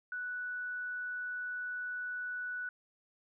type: tone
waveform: sine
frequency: 1480 Hz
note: F#6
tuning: in tune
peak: -36 dBFS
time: 0.12-2.69 s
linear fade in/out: 2 ms
effects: none